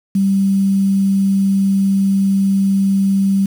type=tone with quantisation; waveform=sine; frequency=195.2 Hz; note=G3; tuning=7 cents flat; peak=-11 dBFS; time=0.15-3.46 s; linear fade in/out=5 ms; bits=6; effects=none